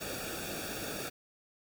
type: noise with comb filter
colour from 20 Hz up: pink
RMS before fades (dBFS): -39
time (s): 0-1.1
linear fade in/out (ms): 20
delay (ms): 0.98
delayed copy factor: -0.8
effects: none